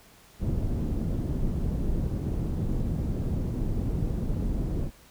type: low-pass noise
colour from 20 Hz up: pink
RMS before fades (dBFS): -28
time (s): 0.39-4.91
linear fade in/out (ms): 50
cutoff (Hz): 260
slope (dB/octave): 12
effects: pink hiss -55 dBFS RMS until 5.1 s